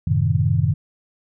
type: chord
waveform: sine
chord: F# diminished seventh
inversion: none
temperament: equal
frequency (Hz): 92.5 / 110 / 130.81 / 155.56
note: F#2 / A2 / C3 / Eb3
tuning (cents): 0 / 0 / 0 / 0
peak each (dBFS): -21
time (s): 0.07-0.74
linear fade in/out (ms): 5
effects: none